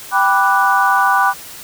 sine chord, G major seventh, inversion none, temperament equal, 784 / 987.8 / 1174.7 / 1480 Hz, G5 / B5 / D6 / F#6, 0 / 0 / 0 / 0 cents, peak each -16 dBFS, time 0.11-1.34 s, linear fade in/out 50 ms, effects white hiss -34 dBFS RMS until 1.63 s

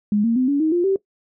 sine tone with pitch steps, 207.7 / 230.5 / 255.7 / 283.7 / 314.8 / 349.3 / 387.6 Hz, G#3 / A#3 / C4 / C#4 / D#4 / F4 / G4, 0 / -19 / -40 / +40 / +20 / 0 / -20 cents, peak -15 dBFS, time 0.12-0.96 s, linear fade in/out 2 ms, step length 120 ms, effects noise-tail reverb RT60 0.1 s tail -19 dB re dry

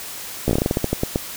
slowing click train, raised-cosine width 2 ms, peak -5 dBFS, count 14, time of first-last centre 0.48-1.159 s, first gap 14 ms, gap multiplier 1.2, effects white hiss -33 dBFS RMS until 1.36 s

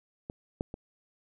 clicks, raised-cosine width 2 ms, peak -24 / -17 / -25 dBFS, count 3, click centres 0.299 / 0.609 / 0.741 s, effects none

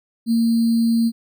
sine tone with sample-and-hold, 230 Hz, A#3, 23 cents flat, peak -14 dBFS, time 0.26-1.12 s, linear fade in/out 50 ms, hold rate 4410 Hz, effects none

